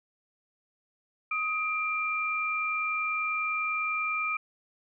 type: tone pair together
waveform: sine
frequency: 1257.1 / 2373 Hz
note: D#6 / D7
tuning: +17 / +17 cents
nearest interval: major seventh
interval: 1100 cents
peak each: -31 / -29 dBFS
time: 1.31-4.37 s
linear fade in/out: 5 ms
effects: none